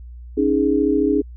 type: chord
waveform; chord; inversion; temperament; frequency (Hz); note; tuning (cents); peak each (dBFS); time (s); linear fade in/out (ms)
sine; C# suspended second; none; equal; 277.2 / 311.1 / 415.3; C#4 / D#4 / G#4; 0 / 0 / 0; -19; 0.37-1.22; 10
effects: added 60 Hz sine -34 dBFS peak until 1.36 s